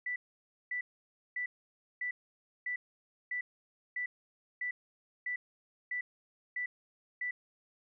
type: tone bursts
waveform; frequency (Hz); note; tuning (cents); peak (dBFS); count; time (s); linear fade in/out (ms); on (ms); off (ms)
sine; 1975.5; B6; 0; -33; 12; 0.06-7.31; 5; 100; 550
effects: none